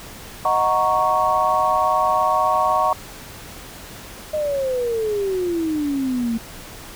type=chord; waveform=sine; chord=D# minor seventh; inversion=none; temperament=equal; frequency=622.3 / 740 / 932.3 / 1108.7 Hz; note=D#5 / F#5 / A#5 / C#6; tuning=0 / 0 / 0 / 0 cents; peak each=-23 / -21 / -22 / -19 dBFS; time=0.45-2.93 s; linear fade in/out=2 ms
type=exponential sweep; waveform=sine; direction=down; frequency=622.3 to 224 Hz; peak=-19 dBFS; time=4.33-6.38 s; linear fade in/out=10 ms
effects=pink hiss -38 dBFS RMS until 6.95 s